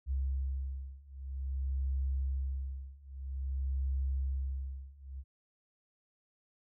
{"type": "beating tone pair", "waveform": "sine", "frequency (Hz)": [66.7, 67.21], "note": ["C2", "C2"], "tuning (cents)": [34, 47], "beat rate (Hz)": 0.51, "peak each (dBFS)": [-36, -35], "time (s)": [0.06, 5.24], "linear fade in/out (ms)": 50, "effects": []}